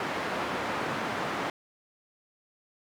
white band-pass noise, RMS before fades -32 dBFS, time 0-1.5 s, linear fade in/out 2 ms, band 140 to 1400 Hz, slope 12 dB/octave, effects none

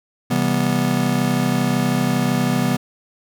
square chord, C major seventh, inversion none, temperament just, 130.81 / 163.52 / 196.22 / 245.3 Hz, C3 / E3 / G3 / B3, 0 / -14 / +2 / -12 cents, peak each -24 / -24 / -24 / -21 dBFS, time 0.3-2.77 s, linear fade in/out 10 ms, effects none

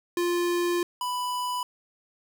square tone pair in turn, 349.2 / 991.4 Hz, F4 / B5, 0 / +6 cents, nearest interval octave + tritone, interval 1806 cents, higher second, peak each -24 / -28 dBFS, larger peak first, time 0.17-0.83 / 1.01-1.63 s, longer first, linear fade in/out 2 ms, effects none

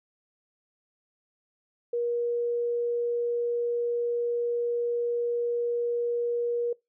sine tone, 476.1 Hz, A#4, 37 cents sharp, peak -25 dBFS, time 1.93-6.73 s, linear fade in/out 5 ms, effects noise-tail reverb RT60 0.2 s tail -23 dB re dry

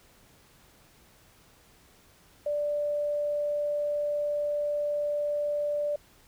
sine tone, 587.3 Hz, D5, in tune, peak -26 dBFS, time 2.46-5.96 s, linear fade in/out 5 ms, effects pink hiss -59 dBFS RMS until 6.27 s

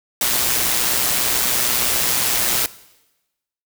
white noise with amplitude modulation, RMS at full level -17 dBFS, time 0.21-2.66 s, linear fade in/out 2 ms, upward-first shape sine, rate 123 Hz, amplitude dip 40%, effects noise-tail reverb RT60 1.0 s tail -19 dB re dry

